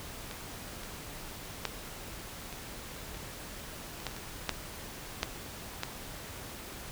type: clicks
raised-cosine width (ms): 0.2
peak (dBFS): -23 / -28 / -13 / -26 / -29 / -28 / -16 / -29 / -26 / -11 / -11 / -14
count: 12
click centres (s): 0.312 / 0.835 / 1.653 / 2.527 / 3.145 / 4.002 / 4.067 / 4.112 / 4.165 / 4.493 / 5.231 / 5.834
effects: pink hiss -44 dBFS RMS until 6.91 s